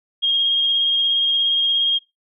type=tone with vibrato; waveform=sine; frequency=3243 Hz; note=G#7; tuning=42 cents flat; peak=-15 dBFS; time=0.22-1.99 s; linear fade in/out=20 ms; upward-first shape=triangle; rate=17 Hz; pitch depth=17 cents each way; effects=noise-tail reverb RT60 0.2 s tail -23 dB re dry